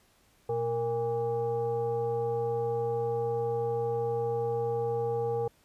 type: tone with frequency modulation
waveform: sine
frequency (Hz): 466.2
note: A#4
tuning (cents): 0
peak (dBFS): -27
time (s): 0.49-5.48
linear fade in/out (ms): 5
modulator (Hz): 347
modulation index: 0.76
effects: pink hiss -65 dBFS RMS until 5.64 s + resampled to 32000 Hz